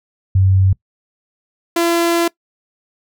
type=tone pair in turn; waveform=sine / sawtooth; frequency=95.2 / 339.3 Hz; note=F#2 / F4; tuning=+50 / -50 cents; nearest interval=octave + minor seventh; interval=2200 cents; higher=second; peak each=-9 dBFS; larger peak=neither; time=0.35-0.73 / 1.76-2.28 s; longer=second; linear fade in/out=5 ms; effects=noise-tail reverb RT60 0.1 s tail -22 dB re dry